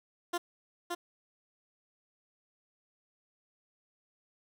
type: tone with echo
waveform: 15% pulse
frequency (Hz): 348.4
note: F4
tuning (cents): -4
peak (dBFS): -24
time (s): 0.33-0.38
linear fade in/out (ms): 10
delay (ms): 570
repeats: 1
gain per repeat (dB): -3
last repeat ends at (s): 0.95
effects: none